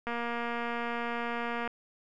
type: click train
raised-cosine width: 0.5 ms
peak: -20 dBFS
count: 380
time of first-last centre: 0.07-1.676 s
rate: 236 Hz
effects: none